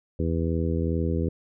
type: harmonic tone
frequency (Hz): 82.41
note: E2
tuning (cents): 0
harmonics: 1 / 2 / 3 / 4 / 5 / 6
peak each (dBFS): -26 / -29 / -31 / -32 / -33 / -34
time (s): 0.19-1.29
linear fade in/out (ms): 5
effects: none